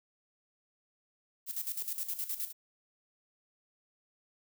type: noise with tremolo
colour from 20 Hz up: violet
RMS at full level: -35 dBFS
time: 1.46-2.53 s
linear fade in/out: 50 ms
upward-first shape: square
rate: 9.6 Hz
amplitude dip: 70%
effects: none